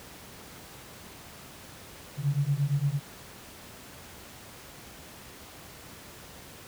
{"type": "beating tone pair", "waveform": "sine", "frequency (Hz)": [137.7, 146.4], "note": ["C#3", "D3"], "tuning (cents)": [-11, -5], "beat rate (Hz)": 8.7, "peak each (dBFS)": -27, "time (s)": [2.17, 3], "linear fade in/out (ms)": 50, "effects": ["pink hiss -47 dBFS RMS until 6.67 s", "high-pass 60 Hz 12 dB/octave"]}